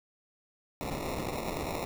white noise with sample-and-hold, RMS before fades -35 dBFS, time 0.81-1.85 s, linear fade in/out 0 ms, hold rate 1575 Hz, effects none

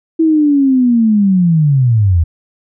sine linear sweep, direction down, 327.7 to 77.78 Hz, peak -7 dBFS, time 0.19-2.24 s, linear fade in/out 10 ms, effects none

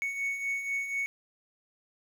triangle beating tone pair, 2217 / 2221.1 Hz, C#7 / C#7, 0 / +3 cents, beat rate 4.1 Hz, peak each -37 / -29 dBFS, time 0.02-1.06 s, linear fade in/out 0 ms, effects 10-bit

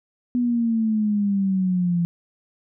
sine exponential sweep, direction down, 246.9 to 170 Hz, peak -18 dBFS, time 0.35-2.05 s, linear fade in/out 0 ms, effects none

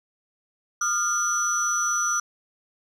sine tone cluster, 1219 / 1395 / 5940 Hz, D#6 / F6 / F#8, -36 / -2 / +6 cents, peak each -27 / -25 / -23 dBFS, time 0.81-2.2 s, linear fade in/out 5 ms, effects tanh soft clip ceiling -16 dBFS + 9-bit

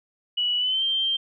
sine tone with pitch glide, 2941 to 3152 Hz, F#7 to G7, -11 to +9 cents, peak -21 dBFS, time 0.37-1.17 s, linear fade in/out 10 ms, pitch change +120 cents, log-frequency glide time 0.58-0.84 s, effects none

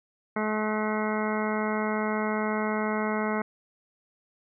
harmonic tone, 214.4 Hz, A3, 45 cents flat, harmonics 1 / 2 / 3 / 4 / 5 / 6 / 7 / 9 / 10, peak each -29 / -32 / -34 / -35 / -36 / -37 / -37 / -39 / -39 dBFS, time 0.36-3.42 s, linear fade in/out 5 ms, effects none

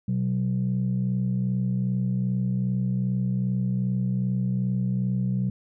sine tone pair together, 125.5 / 188.04 Hz, B2 / F#3, +28 / +28 cents, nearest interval perfect fifth, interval 700 cents, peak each -24 dBFS, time 0.08-5.5 s, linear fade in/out 5 ms, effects tanh soft clip ceiling -17 dBFS

